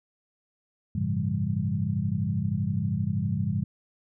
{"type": "tone cluster", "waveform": "sine", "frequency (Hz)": [97.2, 109.8, 137.1, 169.6, 200.2], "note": ["G2", "A2", "C#3", "E3", "G3"], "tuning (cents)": [-14, -3, -19, 50, 37], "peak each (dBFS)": -31, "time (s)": [0.95, 3.64], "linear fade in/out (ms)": 5, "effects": []}